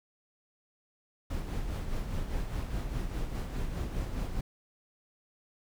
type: noise with tremolo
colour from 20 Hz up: brown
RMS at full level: -32 dBFS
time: 1.3-4.41 s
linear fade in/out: 5 ms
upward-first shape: sine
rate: 4.9 Hz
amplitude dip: 45%
effects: none